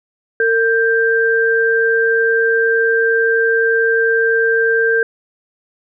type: tone pair together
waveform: sine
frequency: 455.5 / 1577.9 Hz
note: A#4 / G6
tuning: -40 / +11 cents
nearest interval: octave + minor seventh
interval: 2151 cents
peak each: -14 dBFS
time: 0.4-5.03 s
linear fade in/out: 2 ms
effects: none